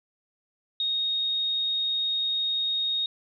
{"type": "tone", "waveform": "sine", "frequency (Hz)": 3729, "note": "A#7", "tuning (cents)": 0, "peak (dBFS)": -24, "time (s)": [0.8, 3.06], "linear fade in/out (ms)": 2, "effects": []}